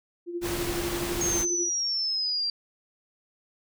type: tone with tremolo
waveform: sine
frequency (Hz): 346.9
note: F4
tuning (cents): -12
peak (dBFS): -27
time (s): 0.26-1.7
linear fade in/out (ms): 50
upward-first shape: sine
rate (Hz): 12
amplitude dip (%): 65
type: noise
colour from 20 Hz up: pink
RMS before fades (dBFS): -32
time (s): 0.41-1.46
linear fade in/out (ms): 50
type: exponential sweep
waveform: sine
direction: down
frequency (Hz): 6530 to 4699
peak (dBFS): -25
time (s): 1.21-2.5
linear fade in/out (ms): 2
effects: none